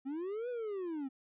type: linear two-way sweep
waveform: triangle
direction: up then down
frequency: 257 to 501 to 257 Hz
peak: -34 dBFS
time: 0.05-1.09 s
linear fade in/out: 20 ms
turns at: 0.49 s
effects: resampled to 8000 Hz

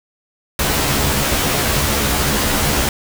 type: noise with comb filter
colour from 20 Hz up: pink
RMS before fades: -17 dBFS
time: 0.59-2.89 s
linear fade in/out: 2 ms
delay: 14 ms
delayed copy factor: +1
effects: none

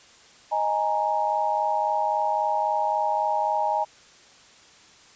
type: chord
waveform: sine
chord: D# suspended fourth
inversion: none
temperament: just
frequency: 622.3 / 829.7 / 933.4 Hz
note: D#5 / G#5 / A#5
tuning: 0 / -2 / +2 cents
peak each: -28 / -24 / -26 dBFS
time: 0.51-3.85 s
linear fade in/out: 20 ms
effects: white hiss -52 dBFS RMS until 5.15 s + resampled to 16000 Hz

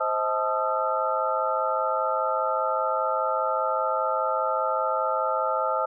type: tone cluster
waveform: sine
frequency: 524 / 638 / 873 / 1240 / 1345 Hz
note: C5 / D#5 / A5 / D#6 / E6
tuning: +2 / +43 / -14 / -6 / +34 cents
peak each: -29 dBFS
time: 0-5.86 s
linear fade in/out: 10 ms
effects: none

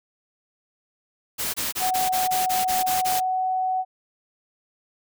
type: noise bursts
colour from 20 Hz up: white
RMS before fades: -27 dBFS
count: 10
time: 1.38-3.205 s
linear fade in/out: 20 ms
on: 160 ms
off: 25 ms
type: tone with pitch glide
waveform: sine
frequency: 743 to 747.3 Hz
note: F#5 to F#5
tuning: +7 to +17 cents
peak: -21 dBFS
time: 1.79-3.85 s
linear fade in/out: 50 ms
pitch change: +10 cents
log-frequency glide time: 3.11-3.4 s
effects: none

